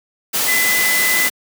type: tone in noise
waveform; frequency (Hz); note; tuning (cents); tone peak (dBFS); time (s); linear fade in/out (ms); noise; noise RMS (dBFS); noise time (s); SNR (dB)
sine; 2010; B6; +30; -16; 0.47-1.29; 20; white; -18; 0.33-1.3; -1
effects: high-pass 150 Hz 12 dB/octave